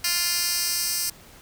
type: tone with high-pass filter sweep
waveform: 10% pulse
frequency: 349.2 Hz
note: F4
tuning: in tune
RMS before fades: -25 dBFS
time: 0.04-1.1 s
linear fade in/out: 5 ms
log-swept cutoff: 3700 to 6500 Hz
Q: 1
effects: pink hiss -49 dBFS RMS until 1.41 s